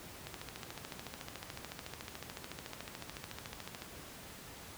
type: click train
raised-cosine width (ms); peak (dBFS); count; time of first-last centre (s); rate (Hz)
0.2; -25; 50; 0.27-3.821; 13.8
effects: pink hiss -50 dBFS RMS until 4.77 s + high-pass 60 Hz 12 dB/octave